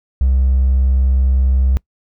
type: tone with hard clipping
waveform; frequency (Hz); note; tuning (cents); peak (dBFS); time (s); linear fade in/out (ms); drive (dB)
triangle; 65.3; C2; -3; -10; 0.21-1.77; 0; 2
effects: noise-tail reverb RT60 0.1 s tail -24 dB re dry